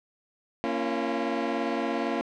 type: chord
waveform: 20% pulse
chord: Bb minor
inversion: none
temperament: equal with one note detuned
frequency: 233.1 / 277.2 / 340.9 Hz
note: Bb3 / Db4 / F4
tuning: 0 / 0 / -42 cents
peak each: -26 dBFS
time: 0.64-2.21 s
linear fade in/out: 0 ms
effects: low-pass 3000 Hz 12 dB/octave